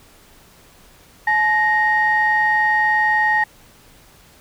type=tone pair together; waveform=sine; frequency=856 / 1864.7 Hz; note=A5 / A#6; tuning=-48 / 0 cents; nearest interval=octave + minor second; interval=1348 cents; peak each=-17 / -15 dBFS; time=1.27-3.44 s; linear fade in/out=5 ms; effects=tanh soft clip ceiling -7 dBFS + pink hiss -49 dBFS RMS until 4.4 s